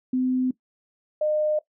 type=tone pair in turn; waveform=sine; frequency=255.6 / 609.1 Hz; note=C4 / D#5; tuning=-40 / -37 cents; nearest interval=octave + minor third; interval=1503 cents; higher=second; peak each=-20 dBFS; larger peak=neither; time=0.13-0.51 / 1.21-1.59 s; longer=neither; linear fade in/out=5 ms; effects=noise-tail reverb RT60 0.1 s tail -18 dB re dry